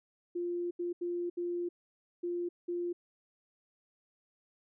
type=tone bursts at uneven times; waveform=sine; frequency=349.2 Hz; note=F4; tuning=in tune; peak=-32 dBFS; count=6; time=0.35-0.71 / 0.79-0.93 / 1.01-1.3 / 1.37-1.69 / 2.23-2.49 / 2.68-2.93 s; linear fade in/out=10 ms; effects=none